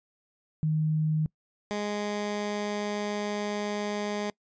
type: tone pair in turn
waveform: sine / 15% pulse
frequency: 155.56 / 207.2 Hz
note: D#3 / G#3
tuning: 0 / -4 cents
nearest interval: perfect fourth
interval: 496 cents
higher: second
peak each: -23 dBFS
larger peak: neither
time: 0.63-1.26 / 1.71-4.3 s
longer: second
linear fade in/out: 0 ms
effects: noise-tail reverb RT60 0.1 s tail -24 dB re dry + resampled to 16000 Hz